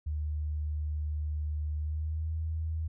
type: tone with pitch glide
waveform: sine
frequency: 75.6 to 79.86 Hz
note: D#2 to D#2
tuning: -49 to +46 cents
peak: -30 dBFS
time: 0.06-2.88 s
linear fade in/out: 10 ms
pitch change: +95 cents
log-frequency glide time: 1.77-2.32 s
effects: none